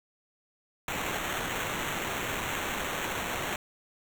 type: noise with sample-and-hold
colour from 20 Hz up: blue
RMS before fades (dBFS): -33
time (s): 0.88-3.56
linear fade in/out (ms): 2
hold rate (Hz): 4900
effects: none